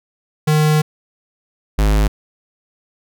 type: tone pair in turn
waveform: square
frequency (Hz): 153.1 / 52.01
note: D#3 / G#1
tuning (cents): -28 / +3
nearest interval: octave + perfect fifth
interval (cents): 1869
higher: first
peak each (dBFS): -12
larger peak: neither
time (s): 0.47-0.82 / 1.78-2.08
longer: first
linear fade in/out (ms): 10
effects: none